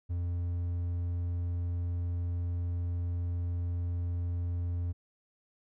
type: tone with hard clipping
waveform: triangle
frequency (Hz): 87.31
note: F2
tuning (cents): 0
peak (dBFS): -31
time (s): 0.09-4.93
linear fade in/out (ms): 20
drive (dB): 6
effects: none